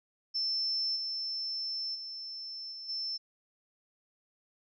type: tone with level steps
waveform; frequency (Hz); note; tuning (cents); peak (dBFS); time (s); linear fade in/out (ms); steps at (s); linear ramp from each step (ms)
sine; 5320; E8; +15; -29 / -33 / -39 / -41 / -33; 0.34-3.18; 20; 0.95 / 1.94 / 2.71 / 2.88; 20
effects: none